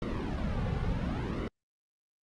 brown noise with flanger, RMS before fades -32 dBFS, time 0.02-1.48 s, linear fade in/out 2 ms, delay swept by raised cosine 1.2 to 3.2 ms, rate 0.7 Hz, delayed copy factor -0.75, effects low-pass 4000 Hz 12 dB/octave + Opus 48 kbps

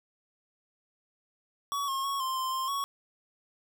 square tone with pitch steps, 1129 / 1077 / 1106 / 1049 / 1043 / 1050 / 1114 Hz, C#6 / C6 / C#6 / C6 / C6 / C6 / C#6, +31 / +50 / -4 / +4 / -6 / +6 / +8 cents, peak -30 dBFS, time 1.72-2.84 s, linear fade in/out 0 ms, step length 160 ms, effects none

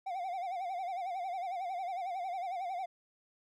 triangle tone with vibrato, 734 Hz, F#5, 14 cents flat, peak -33 dBFS, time 0.06-2.86 s, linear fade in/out 10 ms, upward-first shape sine, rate 11 Hz, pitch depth 110 cents each way, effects none

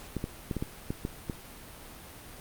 clicks, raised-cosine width 3 ms, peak -18 dBFS, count 8, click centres 0.167 / 0.241 / 0.512 / 0.567 / 0.625 / 0.905 / 1.051 / 1.298 s, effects pink hiss -47 dBFS RMS until 2.4 s + Opus 48 kbps

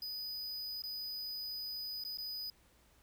square tone with dropouts, 4976 Hz, D#8, 1 cent flat, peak -40 dBFS, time 0.02-2.5 s, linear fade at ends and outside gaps 2 ms, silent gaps 0.821-0.837 / 2.038-2.049 / 2.173-2.184 s, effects added 60 Hz sine -70 dBFS peak until 3.02 s + pink hiss -68 dBFS RMS until 3.02 s

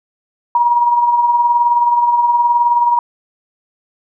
sine tone with tremolo, 955 Hz, A#5, 42 cents sharp, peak -7 dBFS, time 0.55-2.99 s, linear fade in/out 2 ms, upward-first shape triangle, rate 19 Hz, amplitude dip 55%, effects none

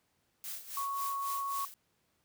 blue noise with tremolo, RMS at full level -40 dBFS, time 0.44-1.74 s, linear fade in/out 0 ms, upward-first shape sine, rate 3.7 Hz, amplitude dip 75%
sine tone, 1108.7 Hz, C#6, in tune, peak -33 dBFS, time 0.77-1.65 s, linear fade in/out 2 ms
effects pink hiss -75 dBFS RMS until 2.24 s + high-pass 80 Hz 12 dB/octave

